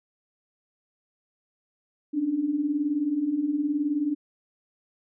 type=beating tone pair; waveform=sine; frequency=277.4 / 296.4 Hz; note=C#4 / D4; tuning=+1 / +16 cents; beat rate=19 Hz; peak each=-30 / -24 dBFS; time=2.13-4.15 s; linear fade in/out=20 ms; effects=none